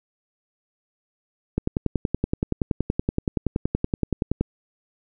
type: click train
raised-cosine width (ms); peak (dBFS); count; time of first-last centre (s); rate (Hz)
3; -8; 31; 1.58-4.41; 10.6
effects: none